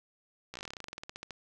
slowing click train, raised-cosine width 0.2 ms, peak -24 dBFS, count 21, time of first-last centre 0.54-1.307 s, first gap 15 ms, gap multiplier 1.09, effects none

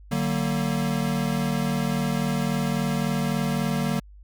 square tone cluster, 148.7 / 188.9 / 232.5 Hz, D3 / F#3 / A#3, +22 / +36 / -4 cents, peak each -28 dBFS, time 0.11-4 s, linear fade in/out 10 ms, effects added 50 Hz sine -44 dBFS peak until 4.23 s

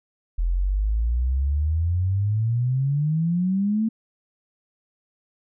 sine exponential sweep, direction up, 41.2 to 226.2 Hz, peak -19 dBFS, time 0.38-3.89 s, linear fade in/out 10 ms, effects none

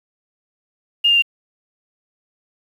sine tone with pitch steps, 2828 / 2804 / 2779 Hz, F7 / F7 / F7, +21 / +6 / -9 cents, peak -11 dBFS, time 1.04-1.223 s, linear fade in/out 10 ms, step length 61 ms, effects 7-bit

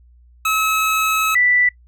25% pulse / sine tone pair in turn, 1289 / 1973.7 Hz, E6 / B6, -39 / -2 cents, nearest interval perfect fifth, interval 737 cents, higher second, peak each -12 / -12 dBFS, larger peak neither, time 0.45-1.35 / 1.35-1.69 s, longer first, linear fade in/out 5 ms, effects noise-tail reverb RT60 0.1 s tail -21 dB re dry + added 60 Hz sine -46 dBFS peak until 1.87 s

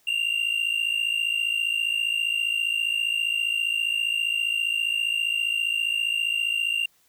triangle tone pair together, 2756 / 2811 Hz, F7 / F7, -24 / +11 cents, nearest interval unison, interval 35 cents, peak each -24 / -24 dBFS, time 0.07-6.86 s, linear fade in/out 5 ms, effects white hiss -63 dBFS RMS until 7.08 s

